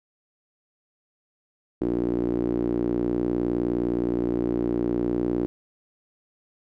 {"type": "tone with band-pass filter", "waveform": "sawtooth", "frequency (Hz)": 59.5, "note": "A#1", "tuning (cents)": 36, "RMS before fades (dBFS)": -25, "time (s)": [1.81, 5.46], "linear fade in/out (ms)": 0, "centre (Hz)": 330, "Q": 4.8, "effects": []}